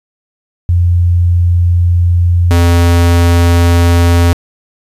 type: tone pair in turn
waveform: sine / square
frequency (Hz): 87.31 / 85.96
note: F2 / F2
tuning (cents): 0 / -27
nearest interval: unison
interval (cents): 27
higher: first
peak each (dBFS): -6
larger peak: neither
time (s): 0.69-2.51 / 2.51-4.33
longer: neither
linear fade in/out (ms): 0
effects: resampled to 32000 Hz + 8-bit